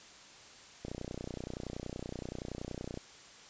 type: click train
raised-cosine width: 2 ms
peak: -26 dBFS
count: 66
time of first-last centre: 0.85-2.974 s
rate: 30.6 Hz
effects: white hiss -54 dBFS RMS until 3.49 s + resampled to 16000 Hz